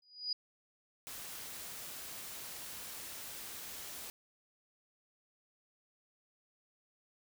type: tone with exponential growth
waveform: sine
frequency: 4919 Hz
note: D#8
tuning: 21 cents flat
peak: -30 dBFS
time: 0.02-0.33 s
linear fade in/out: 5 ms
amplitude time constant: 66 ms
type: noise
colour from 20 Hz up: white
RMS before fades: -46 dBFS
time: 1.07-4.1 s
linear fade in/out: 0 ms
effects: none